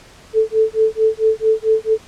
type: tone with tremolo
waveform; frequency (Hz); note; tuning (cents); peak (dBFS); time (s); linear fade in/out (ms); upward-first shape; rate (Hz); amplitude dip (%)
sine; 440; A4; 0; -9; 0.33-1.98; 50; sine; 4.5; 100
effects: pink hiss -44 dBFS RMS until 2.07 s + low-pass 8000 Hz 12 dB/octave